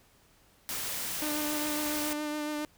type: noise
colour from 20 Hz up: white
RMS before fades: -35 dBFS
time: 0.69-2.13 s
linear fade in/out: 0 ms
type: tone with vibrato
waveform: sawtooth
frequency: 300 Hz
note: D4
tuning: 37 cents sharp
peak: -28 dBFS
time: 1.22-2.65 s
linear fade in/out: 0 ms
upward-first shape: triangle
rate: 7.2 Hz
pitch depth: 23 cents each way
effects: pink hiss -63 dBFS RMS until 2.77 s